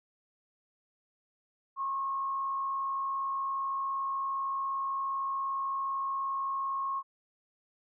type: tone with frequency modulation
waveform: sine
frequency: 1086 Hz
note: C#6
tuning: 36 cents flat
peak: -30 dBFS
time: 1.76-7.03 s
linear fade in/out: 50 ms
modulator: 62.6 Hz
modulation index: 0.37
effects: none